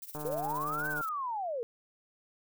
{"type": "noise with tremolo", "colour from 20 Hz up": "violet", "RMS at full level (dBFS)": -42, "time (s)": [0.02, 1.09], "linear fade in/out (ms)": 2, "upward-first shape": "triangle", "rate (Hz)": 17, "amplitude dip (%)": 85}
{"type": "click train", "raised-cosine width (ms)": 1, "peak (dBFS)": -27, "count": 130, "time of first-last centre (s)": [0.15, 1.01], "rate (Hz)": 150}
{"type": "linear two-way sweep", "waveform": "sine", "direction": "up then down", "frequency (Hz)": [445.9, 1568, 445.9], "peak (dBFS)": -32, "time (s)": [0.25, 1.63], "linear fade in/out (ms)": 0, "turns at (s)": 0.89}
{"effects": []}